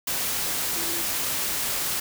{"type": "tone in noise", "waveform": "sine", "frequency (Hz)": 336.1, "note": "E4", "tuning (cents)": 34, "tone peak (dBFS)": -36, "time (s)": [0.76, 1.02], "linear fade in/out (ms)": 5, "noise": "white", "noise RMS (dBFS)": -27, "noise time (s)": [0.07, 2], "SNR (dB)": -12, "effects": []}